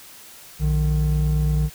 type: tone pair together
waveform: triangle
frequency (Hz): 60.2 / 151.69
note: B1 / D#3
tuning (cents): -44 / -44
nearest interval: octave + major third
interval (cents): 1600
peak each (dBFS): -18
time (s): 0.59-1.7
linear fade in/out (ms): 50
effects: white hiss -44 dBFS RMS until 1.74 s